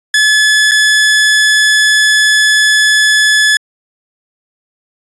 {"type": "tone with dropouts", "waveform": "sawtooth", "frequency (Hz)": 1717, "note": "A6", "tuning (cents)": -43, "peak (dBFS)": -3, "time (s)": [0.14, 3.57], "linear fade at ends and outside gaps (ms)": 2, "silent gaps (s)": [0.712, 0.717], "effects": ["resampled to 22050 Hz"]}